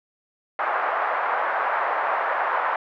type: band-pass noise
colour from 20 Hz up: pink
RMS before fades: -24 dBFS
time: 0.59-2.76 s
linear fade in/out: 2 ms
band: 670 to 1600 Hz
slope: 24 dB/octave
effects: none